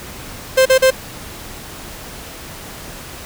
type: tone bursts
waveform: 45% pulse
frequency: 523.3 Hz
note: C5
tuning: in tune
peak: -8 dBFS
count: 3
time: 0.57-0.907 s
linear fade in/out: 10 ms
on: 87 ms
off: 38 ms
effects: pink hiss -33 dBFS RMS until 3.25 s